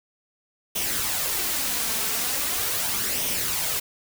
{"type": "noise with flanger", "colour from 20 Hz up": "white", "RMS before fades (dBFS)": -26, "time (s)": [0.75, 3.8], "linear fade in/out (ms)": 10, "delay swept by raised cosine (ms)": [0.33, 4.53], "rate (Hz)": 0.4, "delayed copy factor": 0.5, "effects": []}